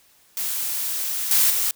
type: noise with level steps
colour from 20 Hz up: blue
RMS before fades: -26 / -17 / -22 dBFS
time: 0.37-1.71 s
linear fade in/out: 2 ms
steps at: 1.31 / 1.5 s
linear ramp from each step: 2 ms
effects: white hiss -57 dBFS RMS until 1.75 s